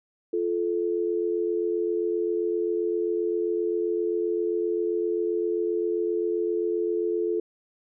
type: tone pair together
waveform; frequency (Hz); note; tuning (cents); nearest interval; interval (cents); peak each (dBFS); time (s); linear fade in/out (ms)
sine; 347.4 / 435; F4 / A4; -9 / -20; major third; 389; -26; 0.33-7.4; 5
effects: none